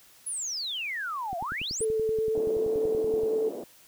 sine exponential two-way sweep, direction down then up, 10820 to 659.3 to 10820 Hz, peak -30 dBFS, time 0.26-1.85 s, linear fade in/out 10 ms, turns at 1.38 s
click train, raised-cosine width 3 ms, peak -27 dBFS, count 21, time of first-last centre 1.33-3.235 s, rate 10.5 Hz
sine tone with vibrato, 440 Hz, A4, in tune, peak -24 dBFS, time 1.81-3.49 s, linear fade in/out 5 ms, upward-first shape triangle, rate 10 Hz, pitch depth 16 cents each way
pink band-pass noise, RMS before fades -37 dBFS, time 2.35-3.64 s, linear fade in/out 2 ms, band 290 to 560 Hz, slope 24 dB/octave
effects white hiss -56 dBFS RMS until 3.87 s

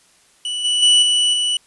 45% pulse tone with level steps, 2958 Hz, F#7, 1 cent flat, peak -21 / -15 / -9 / -13 / -16 dBFS, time 0.45-1.57 s, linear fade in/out 2 ms, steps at 0.64 / 0.82 / 1.02 / 1.33 s, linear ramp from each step 10 ms, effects white hiss -54 dBFS RMS until 1.66 s + resampled to 24000 Hz

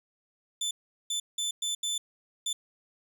25% pulse tone bursts at uneven times, 3520 Hz, A7, in tune, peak -25 dBFS, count 6, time 0.61-0.71 / 1.1-1.2 / 1.38-1.51 / 1.62-1.75 / 1.83-1.98 / 2.46-2.53 s, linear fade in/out 5 ms, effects none

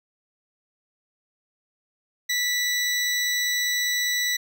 20% pulse tone, 1965 Hz, B6, 9 cents flat, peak -17 dBFS, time 2.29-4.37 s, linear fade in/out 10 ms, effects none

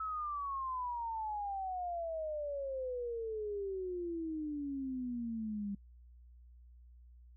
sine exponential sweep, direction down, 1305 to 198 Hz, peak -36 dBFS, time 0-5.75 s, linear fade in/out 5 ms, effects noise-tail reverb RT60 0.1 s tail -26 dB re dry + added 60 Hz sine -55 dBFS peak until 7.36 s

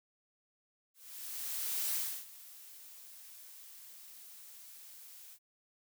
blue noise with ADSR envelope, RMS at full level -34 dBFS, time 0.94-5.39 s, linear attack 1000 ms, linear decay 310 ms, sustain -19 dB, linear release 63 ms, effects none

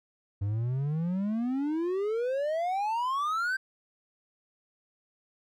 triangle exponential sweep, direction up, 97 to 1582 Hz, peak -25 dBFS, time 0.41-3.57 s, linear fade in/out 10 ms, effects none

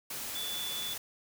sine tone in noise, 3465 Hz, A7, 27 cents flat, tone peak -36 dBFS, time 0.35-0.94 s, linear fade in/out 5 ms, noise white, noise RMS -39 dBFS, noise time 0.1-0.98 s, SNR 0 dB, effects none

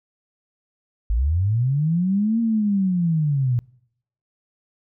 sine linear two-way sweep, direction up then down, 49 to 232.5 to 117.9 Hz, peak -17 dBFS, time 1.1-3.59 s, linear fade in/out 0 ms, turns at 2.4 s, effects noise-tail reverb RT60 0.7 s tail -25 dB re dry

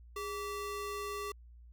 square ring-modulated tone, 781 Hz, G5, 7 cents flat, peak -35 dBFS, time 0.16-1.32 s, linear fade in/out 5 ms, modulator 370 Hz, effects added 59 Hz sine -52 dBFS peak until 1.72 s

